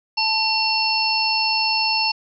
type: harmonic tone with a mistuned harmonic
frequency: 880 Hz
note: A5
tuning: in tune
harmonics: 1 / 3 / 5 / 6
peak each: -23 / -23 / -23 / -23 dBFS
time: 0.17-2.12 s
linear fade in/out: 10 ms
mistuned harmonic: 3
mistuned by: +55 cents
effects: none